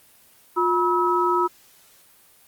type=tone cluster; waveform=sine; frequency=355 / 968 / 1291 Hz; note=F4 / B5 / E6; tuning=+28 / -35 / -37 cents; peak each=-22 dBFS; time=0.56-1.48 s; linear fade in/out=20 ms; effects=white hiss -54 dBFS RMS until 2.47 s + Opus 32 kbps